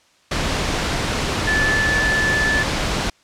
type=tone in noise; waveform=sine; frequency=1743 Hz; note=A6; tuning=17 cents flat; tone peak=-17 dBFS; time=1.47-2.63 s; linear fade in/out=5 ms; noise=pink; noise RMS=-21 dBFS; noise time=0.31-3.1 s; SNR=+1 dB; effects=white hiss -56 dBFS RMS until 3.23 s + low-pass 6000 Hz 12 dB/octave